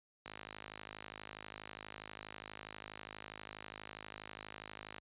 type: click train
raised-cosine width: 0.3 ms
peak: -29 dBFS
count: 248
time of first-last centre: 0.26-4.983 s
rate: 52.3 Hz
effects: high-pass 60 Hz 12 dB/octave + resampled to 8000 Hz